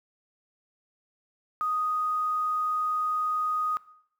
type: tone with quantisation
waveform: sine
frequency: 1244.5 Hz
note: D#6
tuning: in tune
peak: -25 dBFS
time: 1.61-3.77 s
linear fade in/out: 0 ms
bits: 9
effects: noise-tail reverb RT60 0.7 s tail -19 dB re dry